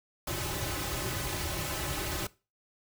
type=noise with comb filter; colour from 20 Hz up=pink; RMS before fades=-34 dBFS; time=0.27-2.27 s; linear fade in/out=5 ms; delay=4.3 ms; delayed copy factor=-0.85; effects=noise-tail reverb RT60 0.3 s tail -20 dB re dry